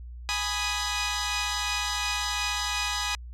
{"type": "chord", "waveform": "10% pulse", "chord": "G# minor", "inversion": "none", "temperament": "equal", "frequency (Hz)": [830.6, 987.8, 1244.5], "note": ["G#5", "B5", "D#6"], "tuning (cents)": [0, 0, 0], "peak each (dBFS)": -23, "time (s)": [0.29, 3.15], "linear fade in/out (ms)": 0, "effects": ["added 60 Hz sine -38 dBFS peak until 3.33 s", "low-pass 9000 Hz 12 dB/octave"]}